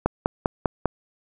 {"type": "click train", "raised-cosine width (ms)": 1, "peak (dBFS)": -5, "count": 5, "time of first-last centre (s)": [0.06, 0.857], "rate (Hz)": 5.02, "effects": []}